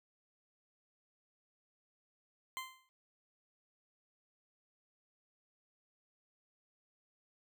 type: tone with exponential decay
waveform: 20% pulse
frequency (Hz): 1041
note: C6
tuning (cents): -9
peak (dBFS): -32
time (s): 2.57-2.89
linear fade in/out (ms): 0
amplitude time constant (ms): 68
effects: none